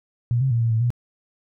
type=tone with pitch steps; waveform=sine; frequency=119.6 / 133.4 / 116.9 / 115.4 / 111.9 / 120.7 Hz; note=A#2 / C3 / A#2 / A#2 / A2 / B2; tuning=+45 / +34 / +5 / -17 / +30 / -39 cents; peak=-17 dBFS; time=0.31-0.904 s; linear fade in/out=0 ms; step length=99 ms; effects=none